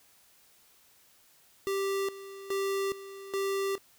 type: tone with tremolo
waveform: square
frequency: 392 Hz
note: G4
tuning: in tune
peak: -29 dBFS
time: 1.67-3.78 s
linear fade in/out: 0 ms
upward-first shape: square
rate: 1.2 Hz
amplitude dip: 80%
effects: white hiss -62 dBFS RMS until 3.98 s